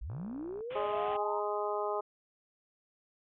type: linear sweep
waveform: sine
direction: up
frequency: 41.2 to 954 Hz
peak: -37 dBFS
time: 0.01-1.4 s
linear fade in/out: 10 ms
type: click train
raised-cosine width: 1 ms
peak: -37 dBFS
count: 32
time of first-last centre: 0.1-0.607 s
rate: 61.1 Hz
type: low-pass noise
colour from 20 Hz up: white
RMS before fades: -48 dBFS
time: 0.7-1.17 s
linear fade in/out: 10 ms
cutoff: 3300 Hz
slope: 96 dB/octave
type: harmonic tone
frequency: 207.7 Hz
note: G#3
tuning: in tune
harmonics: 2 / 3 / 4 / 5 / 6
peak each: -35 / -37 / -38 / -39 / -40 dBFS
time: 0.75-2.01 s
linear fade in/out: 10 ms
effects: none